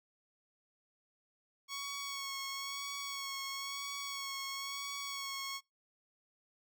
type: tone with vibrato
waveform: 10% pulse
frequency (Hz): 1108.7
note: C#6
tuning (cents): 0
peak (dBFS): -31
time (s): 1.68-5.61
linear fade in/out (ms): 50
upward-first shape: sine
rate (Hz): 1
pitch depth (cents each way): 24
effects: noise-tail reverb RT60 0.2 s tail -25 dB re dry